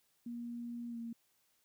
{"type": "tone with pitch glide", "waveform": "sine", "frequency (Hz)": [237.4, 231.8], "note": ["A#3", "A#3"], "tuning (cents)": [32, -10], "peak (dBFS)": -40, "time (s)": [0.26, 1.13], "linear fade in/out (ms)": 5, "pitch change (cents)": -42, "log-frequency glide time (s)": [0.89, 0.98], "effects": ["white hiss -75 dBFS RMS until 1.64 s"]}